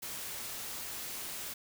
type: noise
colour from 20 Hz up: white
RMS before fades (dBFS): -41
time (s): 0.02-1.54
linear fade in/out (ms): 10
effects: none